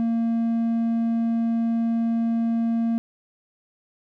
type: tone with hard clipping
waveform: sine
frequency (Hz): 229.8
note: A#3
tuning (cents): -25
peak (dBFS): -21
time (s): 0-2.98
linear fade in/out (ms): 0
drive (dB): 3
effects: none